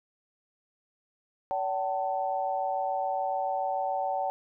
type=tone cluster; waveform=sine; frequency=570 / 761 / 888 Hz; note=C#5 / F#5 / A5; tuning=+48 / +48 / +16 cents; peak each=-33 / -29 / -34 dBFS; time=1.51-4.3 s; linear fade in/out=0 ms; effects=none